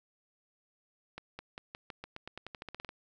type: accelerating click train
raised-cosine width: 0.3 ms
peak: -26 dBFS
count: 17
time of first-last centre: 1.18-2.891 s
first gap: 210 ms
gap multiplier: 0.9
effects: none